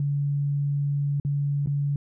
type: tone with dropouts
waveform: sine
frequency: 142.7 Hz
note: D3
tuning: 49 cents flat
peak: -22 dBFS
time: 0-1.96 s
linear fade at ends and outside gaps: 2 ms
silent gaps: 1.2-1.249 / 1.661-1.672 s
effects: none